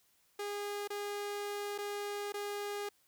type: tone with dropouts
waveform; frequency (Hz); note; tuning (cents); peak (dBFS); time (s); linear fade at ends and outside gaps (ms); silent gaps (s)
sawtooth; 409.2; G#4; -26; -33; 0.39-2.89; 5; 0.876-0.902 / 1.78-1.785 / 2.323-2.34
effects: white hiss -71 dBFS RMS until 3.07 s